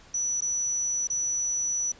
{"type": "tone with dropouts", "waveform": "sine", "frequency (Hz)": 5920, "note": "F#8", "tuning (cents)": 0, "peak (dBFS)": -25, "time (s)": [0.14, 1.92], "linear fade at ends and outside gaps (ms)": 5, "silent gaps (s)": [[0.408, 0.42], [1.073, 1.1]], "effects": ["pink hiss -53 dBFS RMS until 1.99 s", "resampled to 16000 Hz"]}